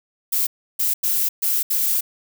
violet noise bursts at uneven times, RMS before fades -20 dBFS, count 5, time 0.32-0.47 / 0.79-0.94 / 1.03-1.29 / 1.42-1.63 / 1.7-2.01 s, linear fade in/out 10 ms, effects none

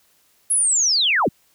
sine linear sweep, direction down, 10860 to 77.78 Hz, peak -15 dBFS, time 0.5-1.29 s, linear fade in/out 10 ms, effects white hiss -60 dBFS RMS until 1.54 s

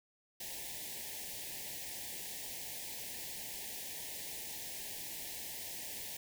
white band-stop noise, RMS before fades -44 dBFS, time 0.4-6.17 s, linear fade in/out 5 ms, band 940 to 1700 Hz, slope 96 dB/octave, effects none

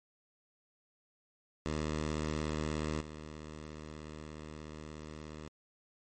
10% pulse tone with level steps, 76.8 Hz, D#2, 22 cents flat, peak -25 / -36 dBFS, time 1.66-5.48 s, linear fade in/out 0 ms, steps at 3.01 s, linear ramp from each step 5 ms, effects MP3 32 kbps

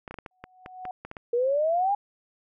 clicks, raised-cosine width 0.5 ms, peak -23 dBFS, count 11, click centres 0.078 / 0.11 / 0.142 / 0.187 / 0.262 / 0.44 / 0.661 / 0.853 / 1.05 / 1.114 / 1.168 s
sine tone with exponential growth, 740 Hz, F#5, in tune, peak -31 dBFS, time 0.31-0.91 s, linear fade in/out 2 ms, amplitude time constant 130 ms
sine exponential sweep, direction up, 466.2 to 829 Hz, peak -21 dBFS, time 1.33-1.95 s, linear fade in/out 5 ms
effects none

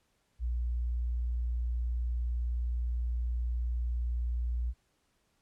sine tone, 59.7 Hz, A#1, 42 cents sharp, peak -29 dBFS, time 0.39-4.74 s, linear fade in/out 50 ms, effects pink hiss -74 dBFS RMS until 5.41 s + low-pass 11000 Hz 12 dB/octave

